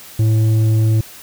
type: tone with tanh clipping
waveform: sine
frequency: 110 Hz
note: A2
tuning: in tune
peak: -12 dBFS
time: 0.19-1.01 s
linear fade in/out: 5 ms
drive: 7 dB
effects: white hiss -38 dBFS RMS until 1.22 s